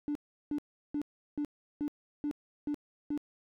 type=tone bursts; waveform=triangle; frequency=293.7 Hz; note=D4; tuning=in tune; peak=-27 dBFS; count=8; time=0.08-3.176 s; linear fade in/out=0 ms; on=72 ms; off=360 ms; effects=tanh soft clip ceiling -27 dBFS